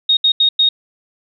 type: tone bursts at uneven times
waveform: sine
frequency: 3729 Hz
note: A#7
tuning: in tune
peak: -9 dBFS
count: 4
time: 0.09-0.17 / 0.24-0.32 / 0.4-0.49 / 0.59-0.69 s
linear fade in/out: 5 ms
effects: none